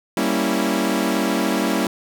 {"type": "chord", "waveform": "sawtooth", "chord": "G diminished seventh", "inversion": "none", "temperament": "equal", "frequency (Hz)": [196, 233.1, 277.2, 329.6], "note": ["G3", "Bb3", "Db4", "Fb4"], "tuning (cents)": [0, 0, 0, 0], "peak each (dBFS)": -20, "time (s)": [0.17, 1.87], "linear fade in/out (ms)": 2, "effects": []}